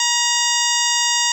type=harmonic tone with a mistuned harmonic; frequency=953 Hz; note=A#5; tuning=38 cents sharp; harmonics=1 / 2 / 3 / 4 / 5 / 6 / 7 / 8; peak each=-24 / -24 / -24 / -24 / -24 / -24 / -24 / -24 dBFS; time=0-1.32 s; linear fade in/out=2 ms; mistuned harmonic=4; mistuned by=-73 cents; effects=7-bit